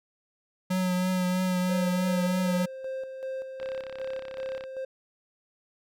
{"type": "tone with vibrato", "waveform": "square", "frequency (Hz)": 183.2, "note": "F#3", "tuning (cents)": -17, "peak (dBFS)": -25, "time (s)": [0.7, 2.66], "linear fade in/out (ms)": 10, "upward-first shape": "triangle", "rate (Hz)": 3.1, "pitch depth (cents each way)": 26}
{"type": "tone with tremolo", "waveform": "triangle", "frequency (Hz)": 527, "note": "C5", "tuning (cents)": 12, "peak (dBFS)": -29, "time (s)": [1.69, 4.85], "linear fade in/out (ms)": 5, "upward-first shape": "square", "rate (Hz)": 2.6, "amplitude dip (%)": 50}
{"type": "click train", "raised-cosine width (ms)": 0.3, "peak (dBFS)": -26, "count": 36, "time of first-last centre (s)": [3.6, 4.639], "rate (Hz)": 33.7}
{"effects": []}